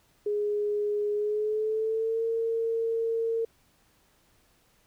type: tone with pitch glide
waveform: sine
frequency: 415.3 to 455.5 Hz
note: G#4 to A#4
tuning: 0 to -40 cents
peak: -25 dBFS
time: 0.26-3.45 s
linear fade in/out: 5 ms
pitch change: +160 cents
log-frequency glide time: 1.14-2.24 s
effects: pink hiss -65 dBFS RMS until 4.86 s